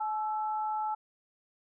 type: tone pair together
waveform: sine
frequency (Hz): 858.1 / 1324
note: A5 / E6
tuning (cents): -44 / +7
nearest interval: minor sixth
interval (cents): 751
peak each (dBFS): -30 / -39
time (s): 0-0.95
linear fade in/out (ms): 10
effects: none